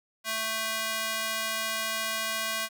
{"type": "tone with high-pass filter", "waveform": "square", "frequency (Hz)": 221.4, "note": "A3", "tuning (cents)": 11, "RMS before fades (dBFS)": -31, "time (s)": [0.24, 2.69], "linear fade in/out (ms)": 50, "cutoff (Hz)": 1300, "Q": 0.66, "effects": []}